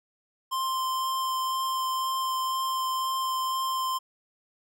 square tone with vibrato, 1046.5 Hz, C6, in tune, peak -27 dBFS, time 0.51-3.99 s, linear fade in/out 20 ms, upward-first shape sine, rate 2 Hz, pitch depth 8 cents each way, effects none

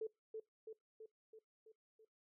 sine tone with echo, 440 Hz, A4, in tune, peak -39 dBFS, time 0.01-0.07 s, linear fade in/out 5 ms, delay 330 ms, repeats 6, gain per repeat -4 dB, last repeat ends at 2.05 s, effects noise-tail reverb RT60 0.2 s tail -23 dB re dry

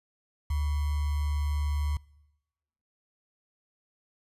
sine tone with sample-and-hold, 73.42 Hz, D2, in tune, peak -25 dBFS, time 0.5-1.97 s, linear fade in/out 5 ms, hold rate 1050 Hz, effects noise-tail reverb RT60 1.0 s tail -24 dB re dry + resampled to 32000 Hz

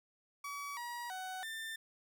30% pulse tone with pitch steps, 1139 / 957 / 748 / 1789 Hz, C#6 / A#5 / F#5 / A6, +47 / +45 / +19 / +28 cents, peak -38 dBFS, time 0.44-1.76 s, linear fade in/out 5 ms, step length 330 ms, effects none

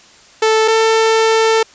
sawtooth tone pair in turn, 440 / 446.1 Hz, A4 / A4, 0 / +24 cents, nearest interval unison, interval 24 cents, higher second, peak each -6 dBFS, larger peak neither, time 0.42-0.68 / 0.68-1.63 s, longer second, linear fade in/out 5 ms, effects white hiss -44 dBFS RMS until 1.74 s + resampled to 16000 Hz

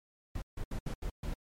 brown noise bursts at uneven times, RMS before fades -36 dBFS, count 6, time 0.35-0.42 / 0.57-0.64 / 0.71-0.79 / 0.86-0.94 / 1.02-1.1 / 1.23-1.34 s, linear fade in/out 5 ms, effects MP3 64 kbps

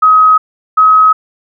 sine tone pair in turn, 1267 / 1273.3 Hz, D#6 / D#6, +31 / +40 cents, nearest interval unison, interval 9 cents, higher second, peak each -3 dBFS, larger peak neither, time 0.02-0.38 / 0.77-1.13 s, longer neither, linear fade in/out 10 ms, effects none

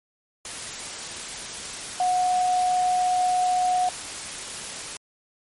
sine tone in noise, 730 Hz, F#5, 24 cents flat, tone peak -19 dBFS, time 2-3.89 s, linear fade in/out 2 ms, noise white, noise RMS -34 dBFS, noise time 0.45-4.97 s, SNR +12 dB, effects MP3 48 kbps

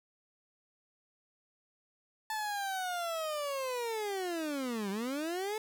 30% pulse linear two-way sweep, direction down then up, 880 to 190 to 440.9 Hz, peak -31 dBFS, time 2.3-5.58 s, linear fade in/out 2 ms, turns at 4.9 s, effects none

